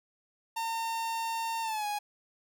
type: tone with pitch glide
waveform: 45% pulse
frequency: 910 to 829.7 Hz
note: A#5 to G#5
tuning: -42 to -2 cents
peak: -31 dBFS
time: 0.56-1.99 s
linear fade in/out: 10 ms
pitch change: -160 cents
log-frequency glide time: 1.62-1.86 s
effects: none